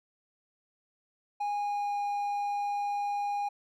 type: tone with pitch glide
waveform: triangle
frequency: 822 to 815.4 Hz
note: G#5 to G#5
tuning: -18 to -32 cents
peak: -27 dBFS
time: 1.4-3.49 s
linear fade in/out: 10 ms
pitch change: -14 cents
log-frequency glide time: 1.53-2 s
effects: none